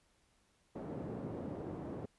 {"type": "band-pass noise", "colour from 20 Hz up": "pink", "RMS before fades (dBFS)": -43, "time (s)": [0.75, 2.06], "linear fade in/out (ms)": 10, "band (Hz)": [150, 490], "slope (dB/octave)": 12, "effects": ["pink hiss -73 dBFS RMS until 2.18 s", "resampled to 24000 Hz"]}